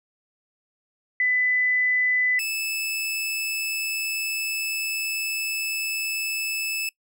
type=tone pair in turn; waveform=sine / sawtooth; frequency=2000 / 2619 Hz; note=B6 / E7; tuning=+21 / -12 cents; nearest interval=perfect fourth; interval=467 cents; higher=second; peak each=-19 / -22 dBFS; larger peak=first; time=1.2-2.39 / 2.39-6.89 s; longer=second; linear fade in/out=2 ms; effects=noise-tail reverb RT60 0.1 s tail -22 dB re dry